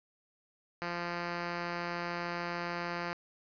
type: tone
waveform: 5% pulse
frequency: 173.2 Hz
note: F3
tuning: 14 cents flat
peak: -23 dBFS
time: 0.82-3.13 s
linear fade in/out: 0 ms
effects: resampled to 11025 Hz + 9-bit